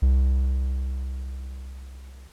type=tone with level ramp; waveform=triangle; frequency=65.41 Hz; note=C2; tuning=in tune; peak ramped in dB=-12 to -40 dBFS; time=0.02-2.28 s; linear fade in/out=10 ms; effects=pink hiss -55 dBFS RMS until 2.32 s + low-pass 12000 Hz 12 dB/octave